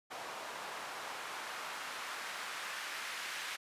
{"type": "noise with band-pass filter sweep", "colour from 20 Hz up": "white", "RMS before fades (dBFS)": -43, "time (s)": [0.1, 3.57], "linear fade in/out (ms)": 20, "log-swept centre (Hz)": [810, 1800], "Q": 1.1, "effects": ["resampled to 32000 Hz"]}